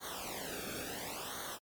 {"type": "noise with flanger", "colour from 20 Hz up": "pink", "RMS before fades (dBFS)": -42, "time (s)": [0, 1.59], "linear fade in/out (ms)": 50, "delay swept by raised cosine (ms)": [0.39, 1.02], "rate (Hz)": 0.71, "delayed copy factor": -0.9, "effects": ["MP3 96 kbps"]}